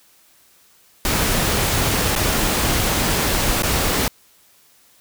pink noise with dropouts, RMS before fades -19 dBFS, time 1.05-4.08 s, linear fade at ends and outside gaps 1 ms, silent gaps 2.153-2.161 / 3.622-3.633 s, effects white hiss -54 dBFS RMS until 5 s

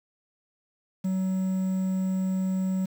triangle tone with quantisation, 188.3 Hz, F#3, 31 cents sharp, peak -22 dBFS, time 1.04-2.86 s, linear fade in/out 10 ms, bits 8, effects none

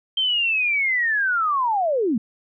sine linear sweep, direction down, 3151 to 200 Hz, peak -18 dBFS, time 0.17-2.18 s, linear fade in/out 5 ms, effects none

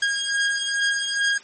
sawtooth beating tone pair, 1627 / 1629.4 Hz, G#6 / G#6, -36 / -33 cents, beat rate 2.4 Hz, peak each -19 / -21 dBFS, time 0.02-1.38 s, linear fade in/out 5 ms, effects white hiss -46 dBFS RMS until 1.43 s + MP3 32 kbps

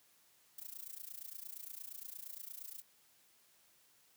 violet noise with amplitude modulation, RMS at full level -45 dBFS, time 0.58-2.82 s, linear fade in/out 5 ms, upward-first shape sine, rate 28.6 Hz, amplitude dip 90%, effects white hiss -69 dBFS RMS until 4.16 s + high-pass 80 Hz 12 dB/octave

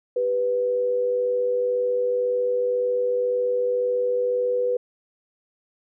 sine tone pair together, 392 / 493.9 Hz, G4 / B4, 0 / 0 cents, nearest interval major third, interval 400 cents, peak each -31 / -20 dBFS, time 0.16-4.77 s, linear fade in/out 5 ms, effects none

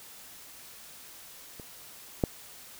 clicks, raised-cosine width 2 ms, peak -30 / -10 dBFS, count 2, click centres 1.598 / 2.238 s, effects white hiss -49 dBFS RMS until 2.79 s

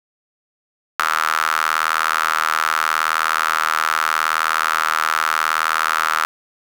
sawtooth tone with high-pass filter, 79.2 Hz, D#2, 31 cents sharp, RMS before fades -19 dBFS, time 0.99-6.25 s, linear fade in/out 0 ms, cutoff 1300 Hz, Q 5.4, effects 7-bit

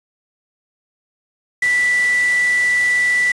sine tone in noise, 1969 Hz, B6, 6 cents flat, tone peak -13 dBFS, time 1.62-3.32 s, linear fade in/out 5 ms, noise white, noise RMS -29 dBFS, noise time 1.62-3.32 s, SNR +13 dB, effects resampled to 22050 Hz

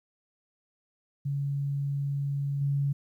sine tone with level steps, 140.7 Hz, C#3, 26 cents sharp, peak -27 / -24 dBFS, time 1.25-2.93 s, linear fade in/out 10 ms, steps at 2.61 s, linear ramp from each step 5 ms, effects 11-bit

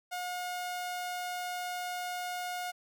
sawtooth tone, 719 Hz, F#5, 50 cents flat, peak -31 dBFS, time 0.11-2.72 s, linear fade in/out 20 ms, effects 12-bit

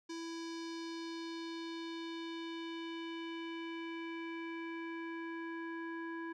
square tone with low-pass filter sweep, 331.3 Hz, E4, 9 cents sharp, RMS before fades -43 dBFS, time 0.09-6.33 s, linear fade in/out 10 ms, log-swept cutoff 5700 to 1600 Hz, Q 2.6, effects none

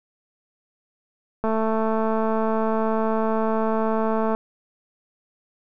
click train, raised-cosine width 1 ms, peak -11 dBFS, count 644, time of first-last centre 1.44-4.35 s, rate 221 Hz, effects none

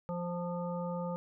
harmonic tone with a mistuned harmonic, 174.61 Hz, F3, in tune, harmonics 1 / 3 / 5 / 7, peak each -36 / -38 / -43 / -46 dBFS, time 0.09-1.16 s, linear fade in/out 0 ms, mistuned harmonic 5, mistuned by +25 cents, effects none

